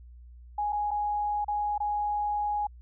sine tone with dropouts, 830.6 Hz, G#5, in tune, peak -26 dBFS, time 0.58-2.67 s, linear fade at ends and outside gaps 5 ms, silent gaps 0.724-0.728 / 0.908-0.913 / 1.446-1.481 / 1.78-1.802 s, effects added 60 Hz sine -46 dBFS peak until 2.81 s

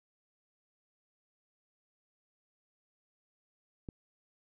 click, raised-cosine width 3 ms, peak -28 dBFS, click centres 3.888 s, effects none

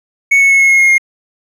triangle tone with pitch steps, 2217 / 2203 / 2189 / 2175 / 2161 / 2148 / 2134 Hz, C#7 / C#7 / C#7 / C#7 / C#7 / C7 / C7, 0 / -11 / -22 / -33 / -45 / +45 / +34 cents, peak -4 dBFS, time 0.31-0.982 s, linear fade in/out 10 ms, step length 96 ms, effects none

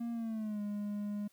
triangle tone with pitch glide, 234.3 to 206.3 Hz, A#3 to G#3, +9 to -11 cents, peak -33 dBFS, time 0-1.28 s, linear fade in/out 10 ms, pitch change -220 cents, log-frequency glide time 0.12-0.61 s, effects white hiss -70 dBFS RMS until 1.32 s

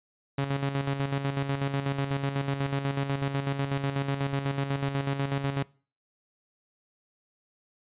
sawtooth tone with tremolo, 138.59 Hz, C#3, in tune, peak -21 dBFS, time 0.38-5.63 s, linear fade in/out 5 ms, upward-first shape square, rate 8.1 Hz, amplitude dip 55%, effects noise-tail reverb RT60 0.4 s tail -23 dB re dry + resampled to 8000 Hz

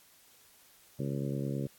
harmonic tone, 69.3 Hz, C#2, in tune, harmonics 2 / 3 / 4 / 5 / 6 / 7 / 8, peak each -34 / -38 / -40 / -42 / -44 / -45 / -46 dBFS, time 0.99-1.67 s, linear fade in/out 5 ms, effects white hiss -61 dBFS RMS until 1.78 s + AAC 64 kbps

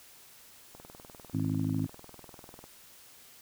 click train, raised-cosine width 1 ms, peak -34 dBFS, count 39, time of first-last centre 0.75-2.641 s, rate 20.1 Hz
harmonic tone, 52.8 Hz, G#1, 29 cents sharp, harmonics 2 / 3 / 4 / 5 / 6, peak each -33 / -33 / -40 / -32 / -40 dBFS, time 1.33-1.87 s, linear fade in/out 20 ms
effects white hiss -55 dBFS RMS until 3.41 s

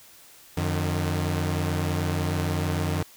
sawtooth tone pair together, 89.4 / 152.28 Hz, F2 / D#3, +41 / -37 cents, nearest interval major sixth, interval 922 cents, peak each -22 / -24 dBFS, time 0.57-3.03 s, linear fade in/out 5 ms, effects white hiss -51 dBFS RMS until 3.16 s

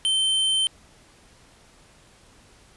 square tone pair in turn, 3100 / 3100 Hz, G7 / G7, -20 / -20 cents, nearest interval unison, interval 0 cents, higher neither, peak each -20 dBFS, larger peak neither, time 0.05-0.36 / 0.36-0.67 s, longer neither, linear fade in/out 0 ms, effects pink hiss -54 dBFS RMS until 2.76 s + resampled to 24000 Hz

